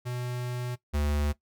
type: tone pair in turn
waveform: square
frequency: 123.47 / 73.42 Hz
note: B2 / D2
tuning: 0 / 0 cents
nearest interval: major sixth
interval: 900 cents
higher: first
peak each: -32 / -26 dBFS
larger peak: second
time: 0.05-0.76 / 0.93-1.33 s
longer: first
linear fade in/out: 20 ms
effects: noise-tail reverb RT60 0.1 s tail -17 dB re dry